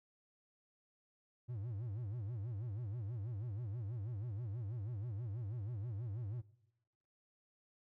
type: tone with vibrato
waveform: triangle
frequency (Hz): 110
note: A2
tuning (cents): 0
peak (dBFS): -38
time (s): 1.48-6.42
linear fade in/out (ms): 20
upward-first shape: sine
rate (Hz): 6.2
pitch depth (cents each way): 230
effects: noise-tail reverb RT60 1.0 s tail -21 dB re dry